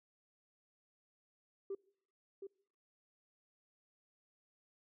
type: tone with echo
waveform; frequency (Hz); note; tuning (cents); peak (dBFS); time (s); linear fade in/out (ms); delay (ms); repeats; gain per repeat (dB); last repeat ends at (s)
sine; 392; G4; 0; -37; 1.7-1.75; 5; 720; 1; -7; 2.47
effects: noise-tail reverb RT60 0.7 s tail -26 dB re dry + tanh soft clip ceiling -35 dBFS